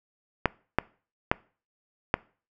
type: clicks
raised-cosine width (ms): 0.5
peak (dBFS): -5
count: 4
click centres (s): 0.457 / 0.786 / 1.315 / 2.141
effects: noise-tail reverb RT60 0.4 s tail -23 dB re dry